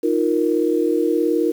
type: chord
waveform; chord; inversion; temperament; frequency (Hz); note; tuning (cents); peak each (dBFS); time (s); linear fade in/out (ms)
sine; Eb suspended second; none; just; 311.1 / 350 / 466.7; Eb4 / F4 / Bb4; 0 / +4 / +2; -20; 0.03-1.52; 10
effects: 7-bit